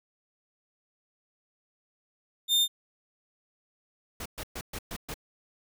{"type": "tone", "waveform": "40% pulse", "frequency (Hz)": 3620, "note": "A7", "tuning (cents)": 48, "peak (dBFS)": -20, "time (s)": [2.48, 2.68], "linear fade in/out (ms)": 50}
{"type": "noise bursts", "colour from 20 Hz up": "pink", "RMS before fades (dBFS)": -37, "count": 6, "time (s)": [4.2, 5.142], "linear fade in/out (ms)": 5, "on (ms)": 57, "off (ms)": 120}
{"effects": []}